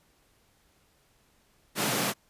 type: high-pass noise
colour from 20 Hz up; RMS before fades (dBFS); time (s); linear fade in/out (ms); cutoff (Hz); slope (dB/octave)
pink; -28; 1.75-2.14; 50; 120; 96
effects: pink hiss -66 dBFS RMS until 2.29 s + resampled to 32000 Hz